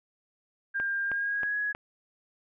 sine tone with pitch glide, 1600 to 1674.7 Hz, G6 to G#6, +35 to +14 cents, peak -27 dBFS, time 0.74-1.73 s, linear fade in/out 20 ms, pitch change +79 cents, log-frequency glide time 1.04-1.57 s
click train, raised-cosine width 0.5 ms, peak -22 dBFS, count 4, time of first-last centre 0.8-1.749 s, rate 3.16 Hz
effects none

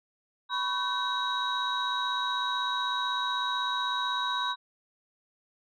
sine tone cluster, 990 / 1106 / 1532 / 3832 Hz, B5 / C#6 / G6 / A#7, +4 / -4 / -40 / +47 cents, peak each -31 / -33 / -34 / -31 dBFS, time 0.49-4.56 s, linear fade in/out 50 ms, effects tanh soft clip ceiling -20 dBFS

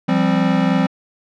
square chord, F suspended second, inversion none, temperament equal with one note detuned, 172.51 / 196 / 261.6 Hz, F3 / G3 / C4, -21 / 0 / 0 cents, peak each -19 dBFS, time 0.08-0.87 s, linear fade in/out 10 ms, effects low-pass 3000 Hz 12 dB/octave

